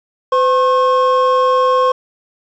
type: tone pair together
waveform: triangle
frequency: 509.2 / 1079 Hz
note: C5 / C#6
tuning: -47 / -47 cents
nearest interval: octave + minor second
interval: 1300 cents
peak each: -11 dBFS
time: 0.32-1.92 s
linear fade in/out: 5 ms
effects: resampled to 16000 Hz + 7-bit